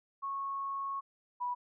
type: tone pair in turn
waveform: sine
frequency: 1100 / 980 Hz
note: C#6 / B5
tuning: -14 / -14 cents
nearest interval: major second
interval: 200 cents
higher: first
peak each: -34 / -32 dBFS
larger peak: second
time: 0.22-1.01 / 1.4-1.55 s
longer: first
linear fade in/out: 20 ms
effects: none